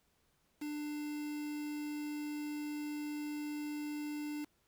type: tone with quantisation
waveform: triangle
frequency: 297.5 Hz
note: D4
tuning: 22 cents sharp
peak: -36 dBFS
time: 0.61-4.45 s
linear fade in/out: 10 ms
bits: 8
effects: pink hiss -75 dBFS RMS until 4.67 s